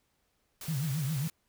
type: noise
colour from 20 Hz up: white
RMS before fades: -43 dBFS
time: 0.61-1.3 s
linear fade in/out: 2 ms
type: tone with vibrato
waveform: sine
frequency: 145.4 Hz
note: D3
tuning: 17 cents flat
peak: -29 dBFS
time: 0.68-1.28 s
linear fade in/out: 5 ms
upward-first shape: triangle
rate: 7.4 Hz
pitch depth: 250 cents each way
effects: pink hiss -75 dBFS RMS until 1.48 s